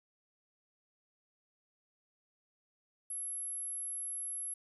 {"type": "tone", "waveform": "sine", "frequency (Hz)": 11160, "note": "F9", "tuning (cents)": -2, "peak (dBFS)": -37, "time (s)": [3.1, 4.54], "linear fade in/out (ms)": 5, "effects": []}